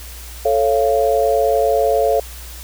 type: chord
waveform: sine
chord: A augmented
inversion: none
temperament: just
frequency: 440 / 550 / 687.5 Hz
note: A4 / C#5 / E#5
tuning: 0 / -14 / -27 cents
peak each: -17 dBFS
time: 0.45-2.2 s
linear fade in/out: 5 ms
effects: added 60 Hz sine -33 dBFS peak until 2.63 s + white hiss -37 dBFS RMS until 2.63 s